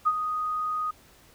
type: tone with ADSR envelope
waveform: sine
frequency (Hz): 1244.5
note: D#6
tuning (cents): 0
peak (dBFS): -17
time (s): 0.05-0.91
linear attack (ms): 23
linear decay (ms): 47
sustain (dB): -9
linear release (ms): 7
effects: pink hiss -56 dBFS RMS until 1.34 s